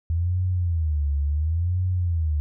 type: tone with vibrato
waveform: sine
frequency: 80.8 Hz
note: E2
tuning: 34 cents flat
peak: -20 dBFS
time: 0.1-2.4 s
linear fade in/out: 0 ms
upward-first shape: sine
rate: 0.71 Hz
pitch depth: 220 cents each way
effects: none